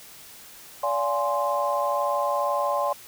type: chord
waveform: sine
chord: D half-diminished seventh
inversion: none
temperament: equal with one note detuned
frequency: 576.6 / 698.5 / 830.6 / 1046.5 Hz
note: D5 / F5 / Ab5 / C6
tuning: -32 / 0 / 0 / 0 cents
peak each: -26 / -31 / -29 / -26 dBFS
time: 0.83-2.93 s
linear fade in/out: 5 ms
effects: white hiss -46 dBFS RMS until 3.07 s